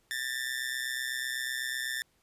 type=tone with amplitude modulation; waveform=sawtooth; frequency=1782 Hz; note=A6; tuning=22 cents sharp; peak=-25 dBFS; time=0.11-2.02 s; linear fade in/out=0 ms; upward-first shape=sine; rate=128 Hz; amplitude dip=80%; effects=pink hiss -70 dBFS RMS until 2.22 s + resampled to 32000 Hz